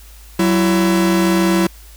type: tone pair together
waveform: 45% pulse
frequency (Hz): 187.9 / 334.8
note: F#3 / E4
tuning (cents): +27 / +27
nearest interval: minor seventh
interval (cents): 1000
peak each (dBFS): -15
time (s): 0.39-1.67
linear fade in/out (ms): 5
effects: added 53 Hz sine -38 dBFS peak until 1.96 s + white hiss -45 dBFS RMS until 1.96 s